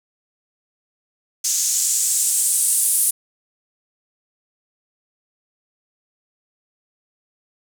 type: noise with band-pass filter sweep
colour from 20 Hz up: blue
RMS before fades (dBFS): -19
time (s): 1.44-3.11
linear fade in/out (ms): 10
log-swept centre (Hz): 6400 to 10000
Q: 2.9
effects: none